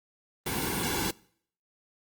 pink noise with comb filter, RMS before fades -30 dBFS, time 0.46-1.11 s, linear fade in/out 5 ms, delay 1.6 ms, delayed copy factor -1, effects noise-tail reverb RT60 0.6 s tail -23 dB re dry + Opus 32 kbps

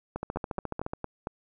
two click trains, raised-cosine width 1 ms, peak -18 / -18 dBFS, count 12 / 5, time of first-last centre 0.16-0.935 / 0.36-1.271 s, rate 14.2 / 4.39 Hz, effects none

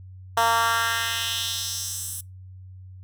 10% pulse tone with high-pass filter sweep, 229.7 Hz, A#3, 25 cents flat, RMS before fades -25 dBFS, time 0.37-2.21 s, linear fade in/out 5 ms, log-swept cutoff 790 to 10000 Hz, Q 1.8, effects noise-tail reverb RT60 0.2 s tail -24 dB re dry + added 93 Hz sine -40 dBFS peak until 3.03 s

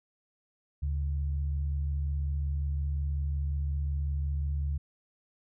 sine tone pair together, 73.42 / 138.94 Hz, D2 / C#3, 0 / +4 cents, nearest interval major seventh, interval 1104 cents, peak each -28 / -38 dBFS, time 0.82-4.78 s, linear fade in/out 10 ms, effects none

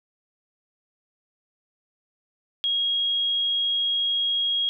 sine tone, 3283 Hz, G#7, 21 cents flat, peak -21 dBFS, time 2.64-4.69 s, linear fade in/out 0 ms, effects none

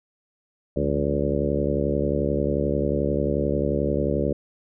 harmonic tone with a mistuned harmonic, 71.3 Hz, C#2, 49 cents sharp, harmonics 1 / 2 / 3 / 4 / 5 / 6 / 7 / 8, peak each -29 / -29 / -29 / -29 / -29 / -29 / -29 / -29 dBFS, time 0.76-4.33 s, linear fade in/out 5 ms, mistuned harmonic 2, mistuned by +78 cents, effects none

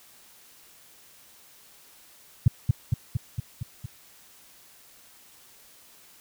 sine tone with echo, 116.54 Hz, A#2, in tune, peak -11 dBFS, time 2.46-2.48 s, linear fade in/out 5 ms, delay 230 ms, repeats 6, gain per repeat -3 dB, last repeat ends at 3.86 s, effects white hiss -54 dBFS RMS until 6.2 s

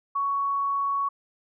sine tone, 1116 Hz, C#6, 11 cents sharp, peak -23 dBFS, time 0.15-1.09 s, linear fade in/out 10 ms, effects none

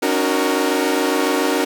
sawtooth chord, D# minor seventh, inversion third, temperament equal with one note detuned, 277.2 / 304.4 / 370 / 466.2 Hz, C#4 / D#4 / F#4 / A#4, 0 / -38 / 0 / 0 cents, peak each -18 dBFS, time 0.02-1.65 s, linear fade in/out 10 ms, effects none

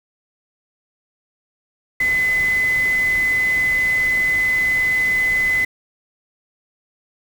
sine tone in noise, 2025 Hz, B6, 43 cents sharp, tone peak -15 dBFS, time 2-5.65 s, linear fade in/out 5 ms, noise pink, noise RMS -33 dBFS, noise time 2-5.65 s, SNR +15 dB, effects none

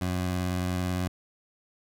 20% pulse tone with vibrato, 90.6 Hz, F#2, 36 cents flat, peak -22 dBFS, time 0.01-1.08 s, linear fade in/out 5 ms, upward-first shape sine, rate 18 Hz, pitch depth 26 cents each way, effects none

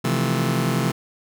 sawtooth chord, F major seventh, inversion second, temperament just, 130.96 / 163.7 / 174.61 / 218.3 Hz, C3 / E3 / F3 / A3, +2 / -12 / 0 / -13 cents, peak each -19 / -21 / -23 / -22 dBFS, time 0.04-0.92 s, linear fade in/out 10 ms, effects none

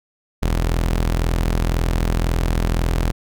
sawtooth tone pair together, 41.94 / 69.3 Hz, E1 / C#2, +31 / 0 cents, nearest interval major sixth, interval 869 cents, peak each -13 / -24 dBFS, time 0.42-3.12 s, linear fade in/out 10 ms, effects none

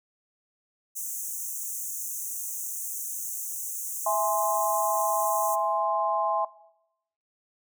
pink high-pass noise, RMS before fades -34 dBFS, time 0.95-5.56 s, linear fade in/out 20 ms, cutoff 6100 Hz, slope 96 dB/octave
sine chord, E augmented, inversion none, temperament equal, 659.3 / 830.6 / 1046.5 Hz, E5 / G#5 / B#5, 0 / 0 / 0 cents, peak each -27 dBFS, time 4.06-6.45 s, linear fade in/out 5 ms
effects noise-tail reverb RT60 0.8 s tail -19 dB re dry

